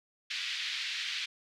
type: band-pass noise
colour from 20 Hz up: white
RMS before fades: -36 dBFS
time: 0.3-1.26 s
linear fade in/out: 10 ms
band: 1900 to 4100 Hz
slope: 24 dB/octave
effects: none